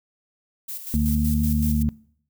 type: noise with tremolo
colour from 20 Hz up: violet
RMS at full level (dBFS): -32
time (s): 0.68-1.83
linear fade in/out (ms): 10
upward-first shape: square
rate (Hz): 5.3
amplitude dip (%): 55
type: harmonic tone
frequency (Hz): 75.1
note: D2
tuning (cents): +39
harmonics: 1 / 2 / 3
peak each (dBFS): -22 / -26 / -21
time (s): 0.94-1.89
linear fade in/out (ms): 0
effects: noise-tail reverb RT60 0.6 s tail -22 dB re dry